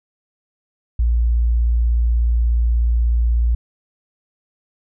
sine tone, 58.27 Hz, A#1, in tune, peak -13 dBFS, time 0.99-3.55 s, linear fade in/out 5 ms, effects none

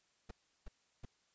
brown noise bursts, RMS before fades -45 dBFS, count 3, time 0.29-1.053 s, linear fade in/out 5 ms, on 21 ms, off 350 ms, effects white hiss -75 dBFS RMS until 1.34 s + resampled to 16000 Hz

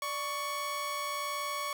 sawtooth tone pair together, 588 / 1114.8 Hz, D5 / C#6, +2 / +9 cents, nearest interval major seventh, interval 1107 cents, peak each -37 / -30 dBFS, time 0.02-1.73 s, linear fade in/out 2 ms, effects none

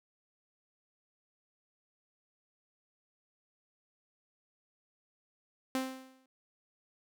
sawtooth tone with exponential decay, 261.6 Hz, C4, in tune, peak -25 dBFS, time 5.75-6.26 s, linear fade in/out 1 ms, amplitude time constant 110 ms, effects none

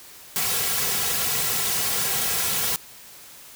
white noise with comb filter, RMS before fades -24 dBFS, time 0.36-2.76 s, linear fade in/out 0 ms, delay 3.3 ms, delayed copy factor -0.85, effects white hiss -45 dBFS RMS until 3.55 s

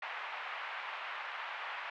pink band-pass noise, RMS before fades -42 dBFS, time 0.02-1.9 s, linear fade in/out 5 ms, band 820 to 2700 Hz, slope 24 dB/octave, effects none

